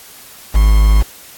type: tone with quantisation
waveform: triangle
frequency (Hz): 52.3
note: G#1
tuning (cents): +13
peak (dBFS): -4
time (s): 0.54-1.03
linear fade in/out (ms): 20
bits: 4
effects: white hiss -38 dBFS RMS until 1.37 s + AAC 64 kbps